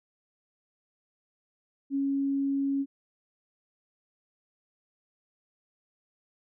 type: tone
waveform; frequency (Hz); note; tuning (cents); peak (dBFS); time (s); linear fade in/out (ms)
sine; 276.2; C#4; -6; -25; 1.9-2.86; 50
effects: none